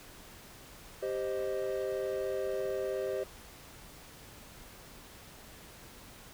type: chord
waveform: triangle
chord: C minor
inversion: second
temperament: equal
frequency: 392 / 523.3 / 622.3 Hz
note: G4 / C5 / Eb5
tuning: 0 / 0 / 0 cents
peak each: -33 / -34 / -36 dBFS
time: 1.02-3.24 s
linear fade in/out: 10 ms
effects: pink hiss -52 dBFS RMS until 6.33 s